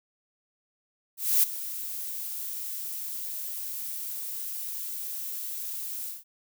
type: noise with ADSR envelope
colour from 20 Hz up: violet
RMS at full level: -20 dBFS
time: 1.17-6.24 s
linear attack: 260 ms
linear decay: 14 ms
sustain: -15 dB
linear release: 170 ms
effects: none